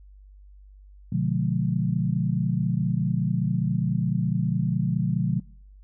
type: chord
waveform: sine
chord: B diminished seventh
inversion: none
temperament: just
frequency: 123.47 / 148.16 / 177.8 / 213.4 Hz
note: B2 / D3 / F3 / Ab3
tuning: 0 / +16 / +31 / +47 cents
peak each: -27 / -27 / -25 / -31 dBFS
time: 1.12-5.4 s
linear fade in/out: 5 ms
effects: noise-tail reverb RT60 0.6 s tail -24 dB re dry + added 49 Hz sine -46 dBFS peak until 5.83 s